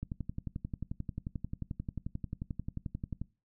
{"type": "click train", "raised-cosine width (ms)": 5, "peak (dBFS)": -24, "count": 37, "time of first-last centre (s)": [0.03, 3.216], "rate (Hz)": 11.3, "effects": ["noise-tail reverb RT60 0.3 s tail -21 dB re dry"]}